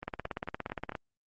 two click trains, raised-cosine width 0.5 ms, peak -19 / -24 dBFS, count 16 / 5, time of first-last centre 0.08-0.952 / 0.03-0.921 s, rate 17.2 / 4.49 Hz, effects Opus 24 kbps

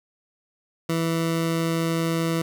20% pulse tone, 164.81 Hz, E3, in tune, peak -17 dBFS, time 0.89-2.42 s, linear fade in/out 5 ms, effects none

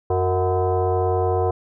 sine tone with frequency modulation, 185 Hz, F#3, in tune, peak -17 dBFS, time 0.1-1.51 s, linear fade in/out 5 ms, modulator 276 Hz, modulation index 2.4, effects none

